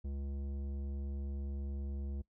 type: tone with tanh clipping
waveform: sine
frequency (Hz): 69.6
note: C#2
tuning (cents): +8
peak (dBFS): -39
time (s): 0.04-2.22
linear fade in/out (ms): 10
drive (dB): 13
effects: noise-tail reverb RT60 0.1 s tail -21 dB re dry